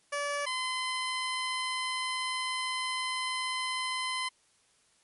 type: tone pair in turn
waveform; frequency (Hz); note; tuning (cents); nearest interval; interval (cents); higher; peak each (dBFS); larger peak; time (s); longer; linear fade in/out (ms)
15% pulse; 576 / 1026.3; D5 / C6; -34 / -34; minor seventh; 1000; second; -24; neither; 0.12-0.46 / 0.46-4.29; second; 10
effects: white hiss -67 dBFS RMS until 5.03 s + MP3 48 kbps